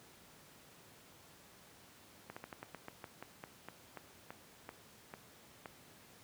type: slowing click train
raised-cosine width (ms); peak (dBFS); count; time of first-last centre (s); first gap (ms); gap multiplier
0.5; -30; 16; 2.3-5.658; 65; 1.16
effects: pink hiss -60 dBFS RMS until 6.23 s + high-pass 100 Hz 12 dB/octave